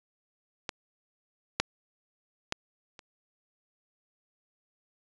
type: clicks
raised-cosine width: 0.2 ms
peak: -15 / -6 / -11 / -29 dBFS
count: 4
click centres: 0.692 / 1.6 / 2.524 / 2.992 s
effects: resampled to 22050 Hz